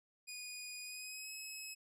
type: tone with pitch glide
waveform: 15% pulse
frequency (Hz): 2466 to 2569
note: D#7 to E7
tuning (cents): -16 to -45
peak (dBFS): -38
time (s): 0.27-1.75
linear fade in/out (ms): 20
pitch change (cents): +71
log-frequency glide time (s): 0.83-1.31
effects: none